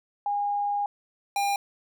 sine / square tone pair in turn, 816 / 802.9 Hz, G#5 / G5, -31 / +41 cents, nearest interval unison, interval 28 cents, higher first, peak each -24 dBFS, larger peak neither, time 0.26-0.86 / 1.36-1.56 s, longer first, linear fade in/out 2 ms, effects none

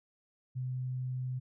sine tone, 127.7 Hz, C3, 42 cents flat, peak -33 dBFS, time 0.55-1.4 s, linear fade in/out 20 ms, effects none

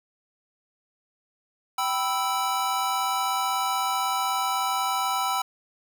square chord, E minor, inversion first, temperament equal with one note detuned, 775.9 / 987.8 / 1318.5 Hz, G5 / B5 / E6, -18 / 0 / 0 cents, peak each -29 dBFS, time 1.78-5.42 s, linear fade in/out 5 ms, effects 10-bit

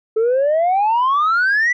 sine exponential sweep, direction up, 430.4 to 2000 Hz, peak -11 dBFS, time 0.16-1.73 s, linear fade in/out 10 ms, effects tanh soft clip ceiling -11 dBFS

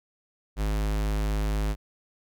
square tone, 52.1 Hz, G#1, 6 cents sharp, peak -25 dBFS, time 0.56-1.76 s, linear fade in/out 50 ms, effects none

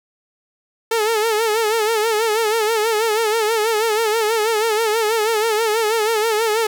sawtooth tone with vibrato, 440 Hz, A4, in tune, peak -12 dBFS, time 0.91-6.67 s, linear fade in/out 5 ms, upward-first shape sine, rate 6.2 Hz, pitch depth 86 cents each way, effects none

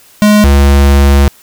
square tone pair in turn, 209.6 / 69.95 Hz, G#3 / C#2, +16 / +16 cents, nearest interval octave + perfect fifth, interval 1900 cents, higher first, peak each -4 dBFS, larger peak neither, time 0.22-0.44 / 0.44-1.28 s, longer second, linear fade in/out 0 ms, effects white hiss -42 dBFS RMS until 1.42 s

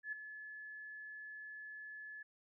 sine tone with ADSR envelope, 1717 Hz, A6, 43 cents flat, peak -37 dBFS, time 0.03-2.23 s, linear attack 95 ms, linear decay 6 ms, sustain -10 dB, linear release 8 ms, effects none

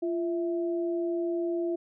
sine tone pair together, 344.1 / 656.7 Hz, F4 / E5, -26 / -7 cents, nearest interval major seventh, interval 1119 cents, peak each -27 / -36 dBFS, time 0.02-1.76 s, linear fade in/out 10 ms, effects none

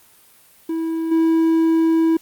triangle tone with level steps, 325.9 Hz, E4, 20 cents flat, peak -18 / -11 dBFS, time 0.69-2.17 s, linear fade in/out 5 ms, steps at 1.11 s, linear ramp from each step 10 ms, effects white hiss -51 dBFS RMS until 2.21 s + Opus 32 kbps

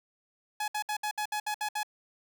sawtooth tone bursts, 844 Hz, G#5, 28 cents sharp, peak -26 dBFS, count 9, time 0.6-1.832 s, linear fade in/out 5 ms, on 80 ms, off 64 ms, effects none

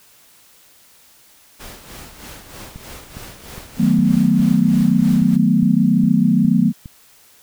pink noise with tremolo, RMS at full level -35 dBFS, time 1.59-5.37 s, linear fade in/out 20 ms, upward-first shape sine, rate 3.2 Hz, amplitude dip 60%
click train, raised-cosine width 5 ms, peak -21 dBFS, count 11, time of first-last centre 2.76-6.858 s, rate 2.44 Hz
sine chord, B dominant seventh, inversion first, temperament equal, 155.56 / 185 / 220 / 246.9 Hz, D#3 / F#3 / A3 / B3, 0 / 0 / 0 / 0 cents, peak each -20 / -16 / -16 / -17 dBFS, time 3.77-6.73 s, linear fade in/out 50 ms
effects white hiss -50 dBFS RMS until 7.42 s

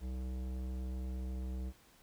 sine tone with tanh clipping, 63.7 Hz, C2, 46 cents flat, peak -39 dBFS, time 0-1.73 s, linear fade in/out 50 ms, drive 16 dB, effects pink hiss -64 dBFS RMS until 2.02 s

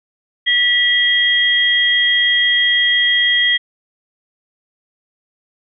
sine tone pair together, 1951 / 3252 Hz, B6 / G#7, -22 / -37 cents, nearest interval major sixth, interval 885 cents, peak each -14 dBFS, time 0.46-3.58 s, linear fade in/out 20 ms, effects none

